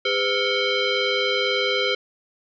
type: tone with frequency modulation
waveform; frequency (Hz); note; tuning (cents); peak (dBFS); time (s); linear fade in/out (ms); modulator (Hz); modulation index
sine; 1314; E6; -6; -19; 0.05-1.95; 5; 910; 2.8
effects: none